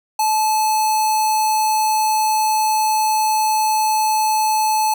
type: tone with notch filter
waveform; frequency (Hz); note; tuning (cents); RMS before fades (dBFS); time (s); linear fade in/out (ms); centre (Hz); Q
square; 865; A5; -30; -17; 0.19-4.94; 5; 1900; 0.57
effects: none